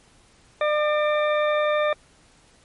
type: harmonic tone with a mistuned harmonic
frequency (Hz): 601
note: D5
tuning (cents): +40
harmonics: 1 / 2 / 3 / 4 / 6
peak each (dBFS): -20 / -26 / -30 / -32 / -36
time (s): 0.61-1.93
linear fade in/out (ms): 2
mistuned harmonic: 4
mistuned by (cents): -37
effects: pink hiss -56 dBFS RMS until 2.64 s + MP3 48 kbps

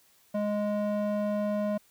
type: tone with band-pass filter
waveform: square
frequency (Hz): 207.7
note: G#3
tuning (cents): 0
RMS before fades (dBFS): -29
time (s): 0.34-1.78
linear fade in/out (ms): 10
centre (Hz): 470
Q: 3.6
effects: white hiss -63 dBFS RMS until 1.9 s

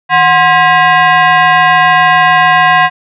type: tone with frequency modulation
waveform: sine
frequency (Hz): 159.6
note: D#3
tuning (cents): +44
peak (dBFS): -4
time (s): 0.09-2.9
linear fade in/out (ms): 50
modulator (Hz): 893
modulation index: 2.2
effects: none

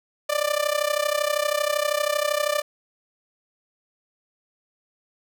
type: tone with amplitude modulation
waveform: sawtooth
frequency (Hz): 592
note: D5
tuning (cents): +14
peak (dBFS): -14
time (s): 0.29-2.62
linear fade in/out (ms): 10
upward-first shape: sine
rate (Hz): 32.7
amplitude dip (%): 85
effects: none

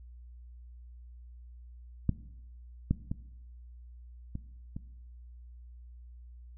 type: clicks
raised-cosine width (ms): 5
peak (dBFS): -13 / -13 / -20 / -24 / -25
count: 5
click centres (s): 2.093 / 2.91 / 3.115 / 4.354 / 4.765
effects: noise-tail reverb RT60 0.9 s tail -18 dB re dry + added 60 Hz sine -47 dBFS peak until 6.57 s

